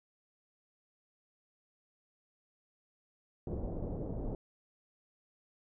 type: low-pass noise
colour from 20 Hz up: pink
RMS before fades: -38 dBFS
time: 3.47-4.35 s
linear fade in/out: 2 ms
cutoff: 600 Hz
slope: 24 dB/octave
effects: none